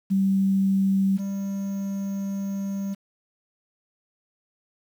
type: tone pair in turn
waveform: sine / triangle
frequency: 193.8 / 196.96 Hz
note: G3 / G3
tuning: -20 / +8 cents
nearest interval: unison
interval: 28 cents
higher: second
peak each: -18 / -24 dBFS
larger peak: first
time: 0.1-1.18 / 1.18-2.95 s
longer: second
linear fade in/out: 20 ms
effects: 8-bit